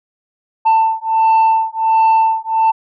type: beating tone pair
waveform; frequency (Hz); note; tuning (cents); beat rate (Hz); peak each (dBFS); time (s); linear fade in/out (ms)
sine; 890 / 891.4; A5 / A5; +20 / +22; 1.4; -11; 0.65-2.72; 20
effects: tanh soft clip ceiling -7 dBFS